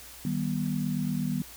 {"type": "chord", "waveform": "sine", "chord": "Eb augmented", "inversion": "none", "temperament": "just", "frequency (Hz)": [155.56, 194.45, 243.1], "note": ["Eb3", "G3", "B3"], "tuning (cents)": [0, -14, -27], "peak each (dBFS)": -31, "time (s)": [0.25, 1.42], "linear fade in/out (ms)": 2, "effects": ["added 60 Hz sine -54 dBFS peak until 1.56 s", "white hiss -47 dBFS RMS until 1.56 s"]}